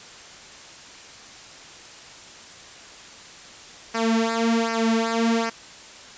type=tone with flanger; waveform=sawtooth; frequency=227.7 Hz; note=A#3; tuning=40 cents flat; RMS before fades=-22 dBFS; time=3.94-5.5 s; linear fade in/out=10 ms; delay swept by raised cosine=0.27 to 4.07 ms; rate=1.3 Hz; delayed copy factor=-0.85; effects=white hiss -43 dBFS RMS until 6.17 s + resampled to 16000 Hz